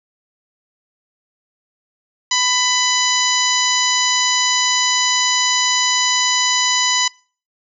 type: harmonic tone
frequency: 997 Hz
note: B5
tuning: 16 cents sharp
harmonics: 1 / 2 / 3 / 4 / 5 / 6 / 7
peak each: -22 / -22 / -22 / -22 / -22 / -22 / -22 dBFS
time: 2.31-7.08 s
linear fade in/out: 5 ms
effects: noise-tail reverb RT60 0.4 s tail -24 dB re dry